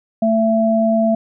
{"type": "tone pair together", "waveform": "sine", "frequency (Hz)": [222.9, 668], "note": ["A3", "E5"], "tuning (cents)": [23, 23], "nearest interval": "octave + perfect fifth", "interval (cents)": 1900, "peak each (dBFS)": -15, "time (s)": [0.22, 1.15], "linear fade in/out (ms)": 5, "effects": []}